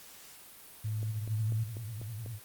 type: tone with pitch glide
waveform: sine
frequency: 108.2 to 111.43 Hz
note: A2 to A2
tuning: -29 to +22 cents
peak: -31 dBFS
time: 0.84-1.64 s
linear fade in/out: 10 ms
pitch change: +51 cents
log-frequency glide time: 1.44-1.49 s
type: click train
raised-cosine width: 2 ms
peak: -32 dBFS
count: 6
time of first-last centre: 1.03-2.262 s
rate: 4.06 Hz
type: tone with vibrato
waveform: sine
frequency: 110.4 Hz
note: A2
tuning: 6 cents sharp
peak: -37 dBFS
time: 1.08-2.4 s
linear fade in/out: 50 ms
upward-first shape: sine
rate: 10 Hz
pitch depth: 140 cents each way
effects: white hiss -52 dBFS RMS until 2.44 s + Opus 48 kbps